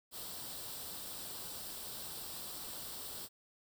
white noise with comb filter, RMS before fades -45 dBFS, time 0.11-3.29 s, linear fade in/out 50 ms, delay 0.23 ms, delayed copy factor +0.6, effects none

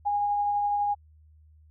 sine tone with tremolo, 820 Hz, G#5, 22 cents flat, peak -22 dBFS, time 0.05-0.95 s, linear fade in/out 20 ms, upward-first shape triangle, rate 12 Hz, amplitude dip 25%, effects added 77 Hz sine -53 dBFS peak until 1.7 s

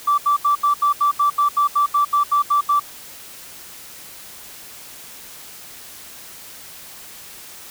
sine tone bursts, 1163 Hz, D6, 17 cents flat, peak -12 dBFS, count 15, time 0.07-2.798 s, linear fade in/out 10 ms, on 110 ms, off 77 ms, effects tanh soft clip ceiling -9 dBFS + white hiss -39 dBFS RMS until 7.7 s

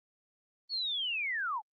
sine linear sweep, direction down, 4463 to 790 Hz, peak -31 dBFS, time 0.69-1.62 s, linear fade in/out 50 ms, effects Opus 24 kbps

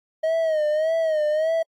triangle tone with vibrato, 628 Hz, D#5, 16 cents sharp, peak -17 dBFS, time 0.23-1.63 s, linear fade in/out 10 ms, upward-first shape sine, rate 1.7 Hz, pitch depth 79 cents each way, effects AAC 64 kbps

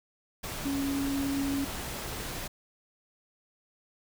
sine tone in noise, 277.2 Hz, C#4, in tune, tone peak -28 dBFS, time 0.65-1.65 s, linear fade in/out 10 ms, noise pink, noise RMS -37 dBFS, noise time 0.43-2.48 s, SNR +6 dB, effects none

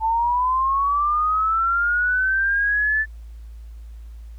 sine linear sweep, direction up, 878 to 1760 Hz, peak -17 dBFS, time 0-3.06 s, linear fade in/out 50 ms, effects added 56 Hz sine -35 dBFS peak until 4.38 s + pink hiss -61 dBFS RMS until 4.38 s

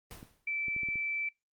pink noise with exponential decay, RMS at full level -44 dBFS, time 0.11-0.51 s, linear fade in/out 0 ms, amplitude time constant 85 ms
clicks, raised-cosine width 3 ms, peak -34 dBFS, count 6, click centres 0.229 / 0.683 / 0.764 / 0.833 / 0.887 / 0.957 s
sine tone, 2324 Hz, D7, 19 cents flat, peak -31 dBFS, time 0.47-1.29 s, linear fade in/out 5 ms
effects noise-tail reverb RT60 0.2 s tail -24 dB re dry + Opus 24 kbps

